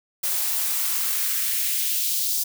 blue noise with high-pass filter sweep, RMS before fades -24 dBFS, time 0.23-2.44 s, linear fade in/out 10 ms, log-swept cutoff 470 to 4800 Hz, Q 1.4, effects none

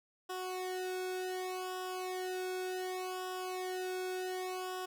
sawtooth tone with flanger, 369.3 Hz, F#4, 3 cents flat, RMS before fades -39 dBFS, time 0.29-4.86 s, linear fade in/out 10 ms, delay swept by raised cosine 0.46 to 1.02 ms, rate 0.67 Hz, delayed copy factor -1, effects none

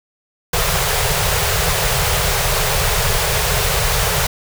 pink band-stop noise, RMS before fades -17 dBFS, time 0.53-4.27 s, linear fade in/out 5 ms, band 170 to 390 Hz, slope 96 dB/octave, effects none

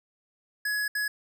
square tone bursts at uneven times, 1684 Hz, G#6, 24 cents sharp, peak -27 dBFS, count 2, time 0.65-0.88 / 0.95-1.08 s, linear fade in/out 5 ms, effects none

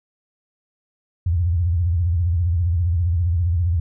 sine tone with vibrato, 86 Hz, F2, 26 cents flat, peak -16 dBFS, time 1.26-3.8 s, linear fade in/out 5 ms, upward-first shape sine, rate 15 Hz, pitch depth 140 cents each way, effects none

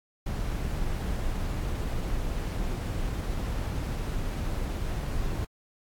brown noise, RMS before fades -30 dBFS, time 0.26-5.45 s, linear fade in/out 5 ms, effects AAC 64 kbps

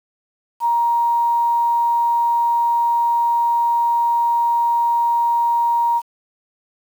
sine tone, 940 Hz, A#5, 14 cents sharp, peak -14 dBFS, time 0.6-6.02 s, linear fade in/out 50 ms, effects 7-bit

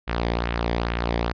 sawtooth tone with flanger, 58.27 Hz, A#1, in tune, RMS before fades -25 dBFS, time 0.07-1.33 s, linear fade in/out 20 ms, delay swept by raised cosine 0.2 to 0.75 ms, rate 2.3 Hz, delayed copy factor -0.55, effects resampled to 11025 Hz

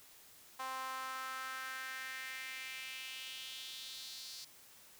sawtooth tone with high-pass filter sweep, 261.6 Hz, C4, in tune, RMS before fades -45 dBFS, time 0.59-4.45 s, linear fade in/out 10 ms, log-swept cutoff 960 to 4700 Hz, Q 3.2, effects white hiss -60 dBFS RMS until 4.99 s

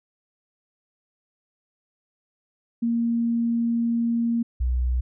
sine tone pair in turn, 233.1 / 62.08 Hz, A#3 / B1, 0 / +10 cents, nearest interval octave + major seventh, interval 2290 cents, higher first, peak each -20 dBFS, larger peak neither, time 2.82-4.43 / 4.6-5.01 s, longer first, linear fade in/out 10 ms, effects none

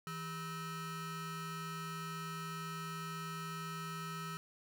40% pulse ring-modulated tone, 566 Hz, C#5, 36 cents sharp, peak -37 dBFS, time 0.07-4.37 s, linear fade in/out 0 ms, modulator 729 Hz, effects none

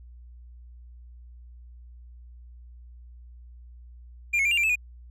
triangle tone with pitch steps, 2396 / 2186 / 2375 / 2790 / 2367 / 2613 / 2458 Hz, D7 / C#7 / D7 / F7 / D7 / E7 / D#7, +34 / -25 / +19 / -2 / +13 / -16 / -22 cents, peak -19 dBFS, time 4.33-4.757 s, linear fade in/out 10 ms, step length 61 ms, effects added 60 Hz sine -44 dBFS peak until 5.1 s

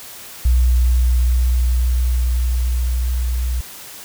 sine tone with level ramp, 61.3 Hz, B1, 12 cents flat, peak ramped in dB -10 to -17 dBFS, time 0.45-3.61 s, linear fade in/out 5 ms, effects white hiss -36 dBFS RMS until 4.04 s

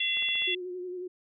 harmonic tone, 682 Hz, F5, 41 cents flat, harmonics 3 / 4 / 5, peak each -35 / -29 / -29 dBFS, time 0-0.55 s, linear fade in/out 5 ms
clicks, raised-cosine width 0.5 ms, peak -32 dBFS, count 5, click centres 0.171 / 0.224 / 0.287 / 0.355 / 0.421 s
sine tone with vibrato, 362.1 Hz, F#4, 37 cents flat, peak -34 dBFS, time 0.47-1.08 s, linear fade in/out 10 ms, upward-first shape sine, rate 11 Hz, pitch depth 34 cents each way
effects none

